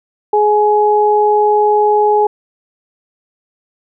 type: tone pair together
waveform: sine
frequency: 420 / 840 Hz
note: G#4 / G#5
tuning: +19 / +19 cents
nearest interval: octave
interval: 1200 cents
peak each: -11 dBFS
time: 0.33-2.27 s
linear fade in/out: 5 ms
effects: none